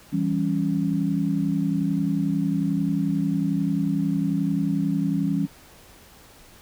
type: chord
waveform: sine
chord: C# diminished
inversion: first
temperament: equal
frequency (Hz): 164.81 / 196 / 277.2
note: E3 / G3 / C#4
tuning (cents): 0 / 0 / 0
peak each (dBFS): -25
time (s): 0.12-5.47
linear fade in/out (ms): 20
effects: pink hiss -50 dBFS RMS until 6.61 s